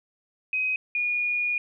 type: tone pair in turn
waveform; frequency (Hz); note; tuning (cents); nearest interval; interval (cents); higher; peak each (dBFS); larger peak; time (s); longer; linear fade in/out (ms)
sine; 2521 / 2442; D#7 / D#7; +22 / -33; minor second; 55; first; -23; neither; 0.53-0.76 / 0.95-1.58; second; 2
effects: none